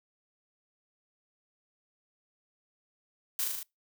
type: noise with echo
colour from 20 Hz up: blue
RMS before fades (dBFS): -31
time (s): 3.39-3.44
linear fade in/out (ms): 2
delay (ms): 38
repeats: 5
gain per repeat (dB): -2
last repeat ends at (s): 3.63
effects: noise-tail reverb RT60 0.2 s tail -25 dB re dry